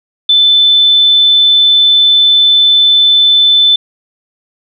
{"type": "tone", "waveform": "sine", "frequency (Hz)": 3520, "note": "A7", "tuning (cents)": 0, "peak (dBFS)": -4, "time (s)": [0.29, 3.76], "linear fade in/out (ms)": 5, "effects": []}